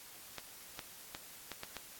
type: clicks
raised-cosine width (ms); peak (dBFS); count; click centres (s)
0.2; -24; 6; 0.383 / 0.792 / 1.149 / 1.517 / 1.634 / 1.767
effects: white hiss -53 dBFS RMS until 1.99 s + AAC 64 kbps